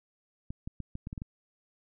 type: clicks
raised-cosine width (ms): 5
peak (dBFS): -25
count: 8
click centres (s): 0.505 / 0.675 / 0.803 / 0.954 / 1.071 / 1.129 / 1.178 / 1.219
effects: none